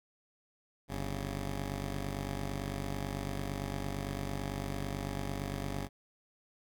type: tone pair together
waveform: 10% pulse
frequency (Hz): 48.93 / 138.4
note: G1 / C#3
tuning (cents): -2 / -2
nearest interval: octave + tritone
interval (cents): 1800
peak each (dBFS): -28 / -33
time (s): 0.88-5.89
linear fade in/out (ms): 50
effects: none